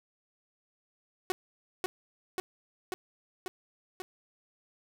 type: tone with echo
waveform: sawtooth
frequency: 370 Hz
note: F#4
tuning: in tune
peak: -23 dBFS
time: 1.3-1.32 s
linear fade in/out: 0 ms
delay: 540 ms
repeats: 5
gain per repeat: -2 dB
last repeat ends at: 4.02 s
effects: none